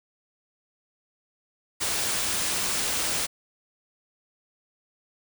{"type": "band-stop noise", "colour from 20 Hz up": "white", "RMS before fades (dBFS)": -27, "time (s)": [1.8, 3.27], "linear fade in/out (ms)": 20, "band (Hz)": [11000, 16000], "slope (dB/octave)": 96, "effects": []}